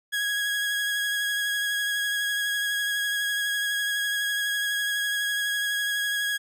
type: tone with vibrato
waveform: 30% pulse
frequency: 1656 Hz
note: G#6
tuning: 5 cents flat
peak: -22 dBFS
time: 0.12-6.38 s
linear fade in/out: 20 ms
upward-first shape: sine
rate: 12 Hz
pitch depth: 16 cents each way
effects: none